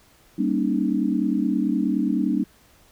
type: chord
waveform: sine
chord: Eb dominant seventh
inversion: first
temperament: equal with one note detuned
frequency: 196 / 233.1 / 277.2 / 306.8 Hz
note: G3 / Bb3 / Db4 / Eb4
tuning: 0 / 0 / 0 / -24 cents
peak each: -25 dBFS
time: 0.38-2.44 s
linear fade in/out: 10 ms
effects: pink hiss -56 dBFS RMS until 2.91 s